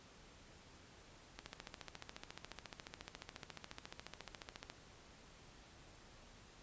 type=click train; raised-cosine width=0.2 ms; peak=-29 dBFS; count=48; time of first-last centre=1.39-4.7 s; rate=14.2 Hz; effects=pink hiss -61 dBFS RMS until 6.62 s + resampled to 16000 Hz

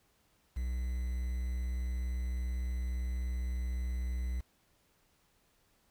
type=tone with quantisation; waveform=triangle; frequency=61.74 Hz; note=B1; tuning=in tune; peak=-30 dBFS; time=0.56-4.41 s; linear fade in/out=10 ms; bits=9; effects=pink hiss -71 dBFS RMS until 5.9 s

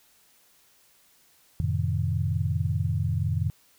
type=chord; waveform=sine; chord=F# diminished seventh; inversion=none; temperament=equal with one note detuned; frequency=90.18 / 110 / 130.81 / 155.56 Hz; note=F#2 / A2 / C3 / Eb3; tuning=-44 / 0 / 0 / 0 cents; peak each=-27 / -29 / -31 / -30 dBFS; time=1.6-3.5 s; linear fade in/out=0 ms; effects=white hiss -61 dBFS RMS until 3.78 s

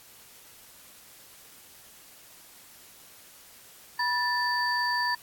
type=tone cluster; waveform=sine; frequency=975 / 1766 / 4618 Hz; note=B5 / A6 / D8; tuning=-23 / +6 / -30 cents; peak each=-28 / -28 / -32 dBFS; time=3.99-5.15 s; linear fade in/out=5 ms; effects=white hiss -52 dBFS RMS until 5.22 s + AAC 64 kbps

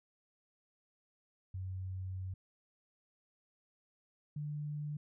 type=tone pair in turn; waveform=sine; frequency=93.5 / 148.42 Hz; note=F#2 / D3; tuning=+19 / +19 cents; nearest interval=minor sixth; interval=800 cents; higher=second; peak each=-38 / -37 dBFS; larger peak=second; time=1.54-2.34 / 4.36-4.97 s; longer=first; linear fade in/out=5 ms; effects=none

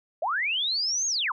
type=linear two-way sweep; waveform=sine; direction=up then down; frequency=568 to 6645 to 866 Hz; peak=-24 dBFS; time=0.22-1.32 s; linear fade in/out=5 ms; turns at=1.07 s; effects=none

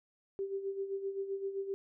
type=tone with tremolo; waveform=sine; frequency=391.8 Hz; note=G4; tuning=1 cent flat; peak=-32 dBFS; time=0.39-1.74 s; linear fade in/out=0 ms; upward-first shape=sine; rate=7.7 Hz; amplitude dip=65%; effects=none

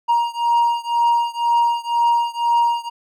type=beating tone pair; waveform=triangle; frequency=941 / 943 Hz; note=A#5 / A#5; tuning=+16 / +20 cents; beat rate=2 Hz; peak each=-16 / -17 dBFS; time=0.08-2.9 s; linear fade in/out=20 ms; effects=none

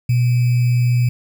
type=tone with sample-and-hold; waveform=sine; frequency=122.3 Hz; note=B2; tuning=16 cents flat; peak=-12 dBFS; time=0.09-1.09 s; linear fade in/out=5 ms; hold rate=2450 Hz; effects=none

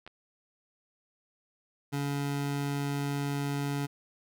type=clicks; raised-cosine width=0.3 ms; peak=-31 dBFS; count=2; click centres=0.065 / 0.076 s
type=tone; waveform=25% pulse; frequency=141.8 Hz; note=C#3; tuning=40 cents sharp; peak=-26 dBFS; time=1.92-3.87 s; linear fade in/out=20 ms
effects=none

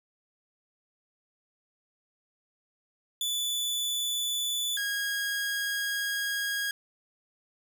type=tone pair in turn; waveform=sawtooth; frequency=3474 / 1639.5 Hz; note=A7 / G#6; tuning=-23 / -23 cents; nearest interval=octave + minor second; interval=1300 cents; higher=first; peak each=-25 dBFS; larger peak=neither; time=3.21-4.77 / 4.77-6.71 s; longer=second; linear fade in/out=2 ms; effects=none

